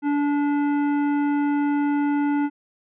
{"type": "tone with hard clipping", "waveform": "sine", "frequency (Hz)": 289.1, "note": "D4", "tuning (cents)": -27, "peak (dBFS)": -21, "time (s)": [0.02, 2.5], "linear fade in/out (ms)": 50, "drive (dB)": 12, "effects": ["resampled to 8000 Hz"]}